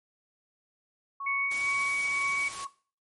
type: tone with tremolo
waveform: sine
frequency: 1108.7 Hz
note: C#6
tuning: in tune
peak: -31 dBFS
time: 1.2-2.67 s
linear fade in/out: 5 ms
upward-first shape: sine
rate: 2.1 Hz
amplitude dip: 75%
type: tone with pitch glide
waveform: sine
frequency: 2217 to 2258 Hz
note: C#7 to C#7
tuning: 0 to +31 cents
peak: -27 dBFS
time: 1.26-2.49 s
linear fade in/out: 10 ms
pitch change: +31 cents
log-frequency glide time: 1.37-1.67 s
type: noise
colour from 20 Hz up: white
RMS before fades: -40 dBFS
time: 1.51-2.65 s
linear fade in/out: 5 ms
effects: noise-tail reverb RT60 0.4 s tail -17 dB re dry + MP3 48 kbps